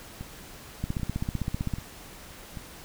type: two click trains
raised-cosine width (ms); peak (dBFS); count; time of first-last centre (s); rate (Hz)
5; -24 / -16; 4 / 15; 0.21-2.572 / 0.84-1.737; 1.27 / 15.6
effects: pink hiss -46 dBFS RMS until 2.84 s